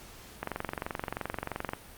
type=click train; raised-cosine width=0.5 ms; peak=-17 dBFS; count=31; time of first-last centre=0.43-1.734 s; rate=23 Hz; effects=pink hiss -50 dBFS RMS until 1.97 s + Opus 48 kbps